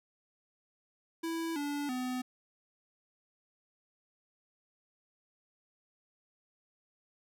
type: tone with pitch steps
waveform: square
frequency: 329.6 / 288.6 / 252.7 Hz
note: E4 / D4 / B3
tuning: 0 / -30 / +40 cents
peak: -34 dBFS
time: 1.23-2.22 s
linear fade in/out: 10 ms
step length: 330 ms
effects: none